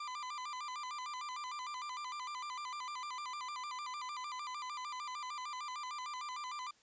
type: tone with vibrato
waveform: 40% pulse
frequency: 1095 Hz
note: C#6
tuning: 22 cents flat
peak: -40 dBFS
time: 0-6.71 s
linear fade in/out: 5 ms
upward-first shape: square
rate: 6.6 Hz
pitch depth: 140 cents each way
effects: white hiss -68 dBFS RMS until 6.82 s + resampled to 16000 Hz